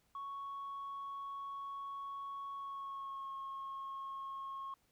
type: tone with pitch glide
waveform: sine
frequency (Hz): 1110 to 1085.9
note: C#6 to C#6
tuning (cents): +2 to -36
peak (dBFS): -40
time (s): 0.15-4.74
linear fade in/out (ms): 2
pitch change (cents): -38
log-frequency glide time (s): 2.55-3.32
effects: tanh soft clip ceiling -39 dBFS + pink hiss -75 dBFS RMS until 4.91 s